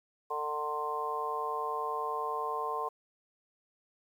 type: harmonic tone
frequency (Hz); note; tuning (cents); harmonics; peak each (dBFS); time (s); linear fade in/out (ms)
150; D3; +37; 3 / 4 / 5 / 6 / 7; -38 / -44 / -39 / -41 / -34; 0.3-2.89; 10
effects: 10-bit